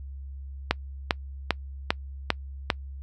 click train, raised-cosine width 0.3 ms, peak -4 dBFS, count 6, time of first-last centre 0.71-2.702 s, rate 2.51 Hz, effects noise-tail reverb RT60 0.1 s tail -26 dB re dry + added 68 Hz sine -36 dBFS peak until 3.02 s

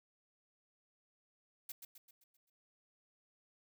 blue noise with echo, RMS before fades -45 dBFS, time 1.69-1.72 s, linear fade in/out 5 ms, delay 130 ms, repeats 6, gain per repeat -6 dB, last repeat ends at 2.5 s, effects none

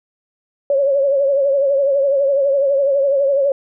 sine tone with vibrato, 554.4 Hz, C#5, in tune, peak -12 dBFS, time 0.7-3.52 s, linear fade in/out 2 ms, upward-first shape triangle, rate 12 Hz, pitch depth 74 cents each way, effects none

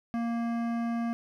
triangle tone with hard clipping, 233.1 Hz, A#3, in tune, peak -30 dBFS, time 0.14-1.13 s, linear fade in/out 0 ms, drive 18 dB, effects none

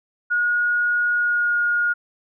sine tone with pitch glide, 1444 to 1430.7 Hz, F#6 to F6, -43 to +41 cents, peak -17 dBFS, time 0.3-1.94 s, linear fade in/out 20 ms, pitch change -16 cents, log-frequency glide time 1.15-1.56 s, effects none

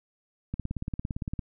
click train, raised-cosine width 5 ms, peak -19 dBFS, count 16, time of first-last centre 0.54-1.392 s, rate 17.6 Hz, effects none

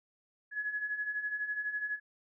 sine beating tone pair, 1682 / 1694 Hz, G#6 / G#6, +22 / +34 cents, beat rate 12 Hz, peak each -40 / -34 dBFS, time 0.51-2 s, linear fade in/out 50 ms, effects none

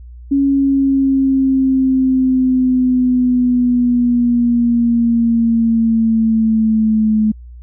sine exponential sweep, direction down, 278.2 to 214.9 Hz, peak -10 dBFS, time 0.31-7.32 s, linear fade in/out 10 ms, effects added 60 Hz sine -32 dBFS peak until 7.62 s

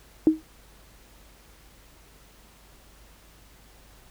sine tone with exponential decay, 314.9 Hz, D#4, 21 cents sharp, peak -10 dBFS, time 0.27-0.42 s, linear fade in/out 1 ms, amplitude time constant 31 ms, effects added 50 Hz sine -55 dBFS peak until 4.1 s + pink hiss -55 dBFS RMS until 4.1 s

